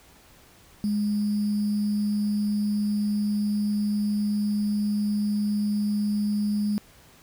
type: tone with sample-and-hold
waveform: sine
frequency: 207.7 Hz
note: G#3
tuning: in tune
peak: -22 dBFS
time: 0.84-6.78 s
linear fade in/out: 0 ms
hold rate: 4900 Hz
effects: pink hiss -54 dBFS RMS until 7.22 s